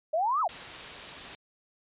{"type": "exponential two-way sweep", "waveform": "sine", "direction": "up then down", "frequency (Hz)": [599, 1318.5, 599], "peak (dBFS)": -24, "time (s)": [0.13, 0.48], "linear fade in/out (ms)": 10, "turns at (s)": 0.41}
{"type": "noise", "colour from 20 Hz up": "white", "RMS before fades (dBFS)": -40, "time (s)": [0.49, 1.35], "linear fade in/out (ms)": 0}
{"effects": ["resampled to 8000 Hz"]}